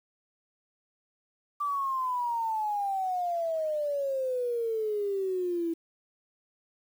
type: exponential sweep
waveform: sine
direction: down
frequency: 1174.7 to 328.2 Hz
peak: -27 dBFS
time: 1.6-5.74 s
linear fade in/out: 10 ms
effects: 9-bit